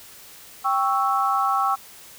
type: chord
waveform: sine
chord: C# diminished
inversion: second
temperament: equal with one note detuned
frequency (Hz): 787.6 / 1108.7 / 1318.5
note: G5 / C#6 / E6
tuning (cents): +8 / 0 / 0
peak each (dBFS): -23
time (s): 0.64-1.76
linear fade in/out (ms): 20
effects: white hiss -45 dBFS RMS until 2.18 s

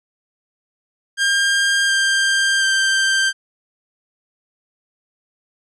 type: tone with pitch steps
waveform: sawtooth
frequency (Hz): 1603 / 1587.3 / 1571.8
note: G6 / G6 / G6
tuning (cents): +38 / +21 / +4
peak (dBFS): -11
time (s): 1.17-3.33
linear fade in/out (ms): 50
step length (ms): 720
effects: resampled to 22050 Hz

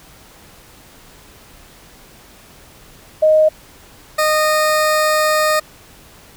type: tone pair in turn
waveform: sine / 20% pulse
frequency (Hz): 622.3 / 615.9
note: D#5 / D#5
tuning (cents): 0 / -18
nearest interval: unison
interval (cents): 18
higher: first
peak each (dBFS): -8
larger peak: neither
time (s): 3.22-3.49 / 4.18-5.6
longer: second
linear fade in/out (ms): 10
effects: pink hiss -44 dBFS RMS until 6.36 s

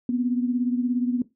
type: beating tone pair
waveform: sine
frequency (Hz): 243.7 / 260.7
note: B3 / C4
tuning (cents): -23 / -6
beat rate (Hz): 17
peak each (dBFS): -22 / -28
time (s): 0.09-1.22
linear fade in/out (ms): 2
effects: noise-tail reverb RT60 0.2 s tail -17 dB re dry

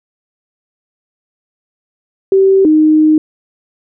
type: tone pair in turn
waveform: sine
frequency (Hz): 386.1 / 309.5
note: G4 / D#4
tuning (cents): -26 / -9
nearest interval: major third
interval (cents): 383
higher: first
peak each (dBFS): -5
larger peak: neither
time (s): 2.32-2.65 / 2.65-3.18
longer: second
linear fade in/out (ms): 2
effects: none

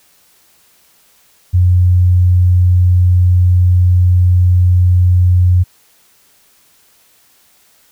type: tone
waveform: sine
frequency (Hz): 90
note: F#2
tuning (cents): -47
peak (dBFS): -6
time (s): 1.53-5.64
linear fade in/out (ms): 20
effects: white hiss -51 dBFS RMS until 7.91 s

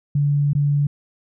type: tone with dropouts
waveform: sine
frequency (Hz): 144.1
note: D3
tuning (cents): -33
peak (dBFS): -15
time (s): 0.15-0.87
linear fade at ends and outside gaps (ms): 5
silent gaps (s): 0.533-0.55
effects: none

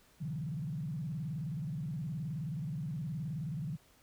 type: tone with vibrato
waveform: sine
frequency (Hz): 151.2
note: D#3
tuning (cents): -49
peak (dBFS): -35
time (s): 0.2-3.77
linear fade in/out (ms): 20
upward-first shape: square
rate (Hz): 19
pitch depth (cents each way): 210
effects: pink hiss -65 dBFS RMS until 4.02 s

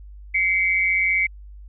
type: tone pair together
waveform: sine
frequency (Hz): 2087 / 2272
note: C7 / C#7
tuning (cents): -5 / +42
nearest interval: minor second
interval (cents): 147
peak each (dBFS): -20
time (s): 0.34-1.27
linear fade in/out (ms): 10
effects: added 50 Hz sine -38 dBFS peak until 1.68 s

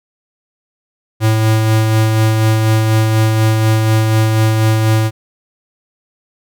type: tone with tremolo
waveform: square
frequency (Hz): 110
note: A2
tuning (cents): 0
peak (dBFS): -9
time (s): 1.2-5.11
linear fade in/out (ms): 50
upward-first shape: sine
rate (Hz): 4.1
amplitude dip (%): 30
effects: none

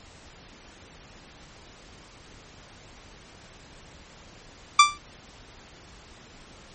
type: tone with exponential decay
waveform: sawtooth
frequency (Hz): 1174.7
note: D6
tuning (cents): 0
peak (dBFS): -4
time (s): 4.79-4.98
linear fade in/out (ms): 5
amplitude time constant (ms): 40
effects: pink hiss -49 dBFS RMS until 6.74 s + MP3 32 kbps

